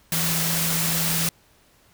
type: tone in noise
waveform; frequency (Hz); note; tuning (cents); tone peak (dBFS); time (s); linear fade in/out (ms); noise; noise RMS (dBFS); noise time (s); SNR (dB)
sine; 164.81; E3; 0; -27; 0.12-1.29; 2; white; -24; 0.12-1.29; -6
effects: pink hiss -58 dBFS RMS until 1.93 s